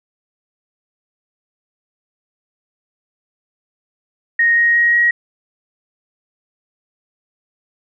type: tone with pitch steps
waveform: sine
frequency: 1865 / 1875.8 / 1886.7 / 1897.6 Hz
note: A#6 / A#6 / A#6 / A#6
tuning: 0 / +10 / +20 / +30 cents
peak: -10 dBFS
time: 4.39-5.11 s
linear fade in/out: 5 ms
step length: 180 ms
effects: none